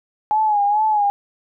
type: tone with vibrato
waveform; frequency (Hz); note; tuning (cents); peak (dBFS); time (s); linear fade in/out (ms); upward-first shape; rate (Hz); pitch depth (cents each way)
sine; 839; G#5; +17; -14; 0.31-1.1; 0; sine; 2.3; 66
effects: none